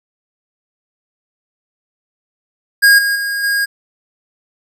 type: tone with level steps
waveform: square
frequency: 1630 Hz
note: G#6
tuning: 33 cents flat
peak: -6 / -14 / -18 / -14 dBFS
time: 2.82-3.66 s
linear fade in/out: 20 ms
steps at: 2.98 / 3.15 / 3.43 s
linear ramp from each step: 10 ms
effects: none